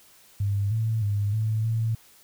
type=tone with pitch steps; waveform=sine; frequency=100.5 / 111.5 / 102.2 / 109.5 / 112.6 Hz; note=G2 / A2 / G#2 / A2 / A2; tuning=+44 / +23 / -27 / -8 / +40 cents; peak=-22 dBFS; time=0.4-1.95 s; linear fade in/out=5 ms; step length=310 ms; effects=white hiss -55 dBFS RMS until 2.23 s